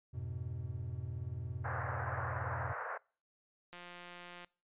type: chord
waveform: triangle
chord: F diminished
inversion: none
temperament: just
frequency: 87.31 / 104.77 / 125.72 Hz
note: F2 / Ab2 / Cb3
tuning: 0 / +16 / +31 cents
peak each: -41 / -43 / -40 dBFS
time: 0.13-2.74 s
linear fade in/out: 20 ms
type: band-pass noise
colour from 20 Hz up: white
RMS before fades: -41 dBFS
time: 1.64-2.98 s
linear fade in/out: 10 ms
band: 480 to 1700 Hz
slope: 48 dB/octave
type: click train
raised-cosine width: 0.3 ms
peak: -34 dBFS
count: 127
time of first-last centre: 3.73-4.446 s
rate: 176 Hz
effects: noise-tail reverb RT60 0.4 s tail -25 dB re dry + resampled to 8000 Hz